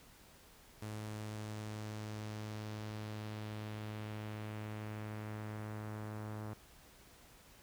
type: tone with low-pass filter sweep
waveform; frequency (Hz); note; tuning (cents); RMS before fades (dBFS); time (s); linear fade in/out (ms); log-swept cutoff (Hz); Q
sawtooth; 106.9; A2; -49; -44; 0.82-6.54; 5; 11000 to 1300; 1.2
effects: added 60 Hz sine -70 dBFS peak until 7.62 s + pink hiss -61 dBFS RMS until 7.62 s